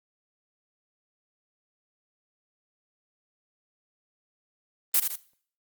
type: noise with echo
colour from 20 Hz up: blue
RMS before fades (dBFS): -21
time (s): 4.94-5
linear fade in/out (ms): 5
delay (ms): 79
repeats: 2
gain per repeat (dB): -6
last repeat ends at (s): 5.158
effects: noise-tail reverb RT60 0.5 s tail -18 dB re dry + Opus 24 kbps